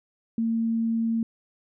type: tone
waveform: sine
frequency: 227.5 Hz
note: A#3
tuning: 42 cents flat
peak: -22 dBFS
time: 0.38-1.23 s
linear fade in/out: 2 ms
effects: none